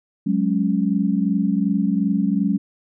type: chord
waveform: sine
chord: F# suspended second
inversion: none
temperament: equal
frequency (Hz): 185 / 207.7 / 277.2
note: F#3 / G#3 / C#4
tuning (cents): 0 / 0 / 0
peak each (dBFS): -21 / -20 / -23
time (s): 0.26-2.58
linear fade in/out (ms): 10
effects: none